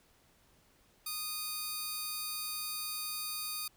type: tone pair together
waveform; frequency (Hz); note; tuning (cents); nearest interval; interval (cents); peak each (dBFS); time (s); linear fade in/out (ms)
10% pulse; 1236 / 4610; D#6 / D8; -12 / -33; octave + major seventh; 2279; -34 / -31; 1.06-3.68; 5
effects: pink hiss -67 dBFS RMS until 3.76 s